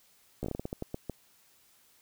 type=slowing click train; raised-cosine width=2 ms; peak=-21 dBFS; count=12; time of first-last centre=0.43-1.097 s; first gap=14 ms; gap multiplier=1.27; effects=white hiss -64 dBFS RMS until 2.01 s